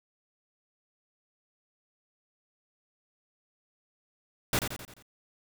pink noise with echo, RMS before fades -26 dBFS, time 4.53-4.59 s, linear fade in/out 2 ms, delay 87 ms, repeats 5, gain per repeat -6 dB, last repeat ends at 5.025 s, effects none

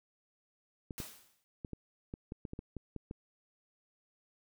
clicks, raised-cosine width 3 ms, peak -28 dBFS, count 12, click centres 0.908 / 1.002 / 1.648 / 1.733 / 2.139 / 2.321 / 2.452 / 2.534 / 2.591 / 2.767 / 2.963 / 3.111 s
white noise with exponential decay, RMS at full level -42 dBFS, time 0.98-1.44 s, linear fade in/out 0 ms, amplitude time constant 100 ms
effects none

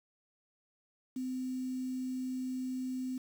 sine tone with quantisation, 256.6 Hz, C4, 34 cents flat, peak -34 dBFS, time 1.16-3.18 s, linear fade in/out 5 ms, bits 9, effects none

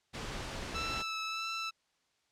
pink noise, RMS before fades -40 dBFS, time 0.13-1.03 s, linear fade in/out 20 ms
15% pulse tone with vibrato, 1318.5 Hz, E6, in tune, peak -28 dBFS, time 0.74-1.71 s, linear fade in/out 20 ms, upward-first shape sine, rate 1.6 Hz, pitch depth 17 cents each way
effects white hiss -75 dBFS RMS until 2.31 s + low-pass 6000 Hz 12 dB/octave

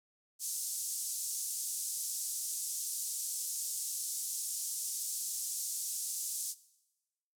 pink band-pass noise, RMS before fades -38 dBFS, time 0.39-6.55 s, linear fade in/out 50 ms, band 6200 to 12000 Hz, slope 24 dB/octave, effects noise-tail reverb RT60 1.0 s tail -19 dB re dry

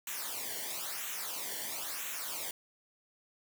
white noise with flanger, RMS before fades -39 dBFS, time 0.07-2.51 s, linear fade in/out 2 ms, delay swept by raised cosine 0.2 to 0.8 ms, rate 1 Hz, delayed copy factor -0.75, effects none

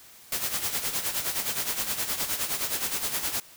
white noise with tremolo, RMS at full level -27 dBFS, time 0.32-3.4 s, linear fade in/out 2 ms, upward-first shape sine, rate 9.6 Hz, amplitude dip 65%, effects white hiss -51 dBFS RMS until 3.56 s

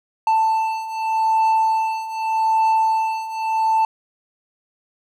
triangle beating tone pair, 885 / 885.83 Hz, A5 / A5, +10 / +11 cents, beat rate 0.83 Hz, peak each -20 / -16 dBFS, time 0.27-3.85 s, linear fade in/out 2 ms, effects none

